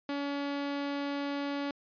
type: tone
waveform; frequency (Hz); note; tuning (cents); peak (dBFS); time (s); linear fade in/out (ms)
sawtooth; 283.5; C#4; +39; -28; 0.09-1.71; 2
effects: resampled to 11025 Hz